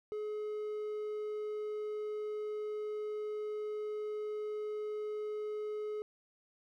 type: tone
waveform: triangle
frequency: 423.9 Hz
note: G#4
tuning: 35 cents sharp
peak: -34 dBFS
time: 0.12-6.02 s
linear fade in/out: 0 ms
effects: none